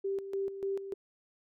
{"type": "tone with tremolo", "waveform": "sine", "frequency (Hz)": 392, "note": "G4", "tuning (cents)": 0, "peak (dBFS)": -30, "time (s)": [0.04, 0.94], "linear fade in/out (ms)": 10, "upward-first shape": "square", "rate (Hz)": 3.4, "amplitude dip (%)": 65, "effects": []}